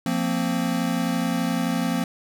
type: chord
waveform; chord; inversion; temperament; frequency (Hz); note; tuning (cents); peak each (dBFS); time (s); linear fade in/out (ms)
square; F suspended fourth; none; equal with one note detuned; 174.61 / 229.9 / 261.6; F3 / Bb3 / C4; 0 / -24 / 0; -27; 0.06-2.04; 2
effects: none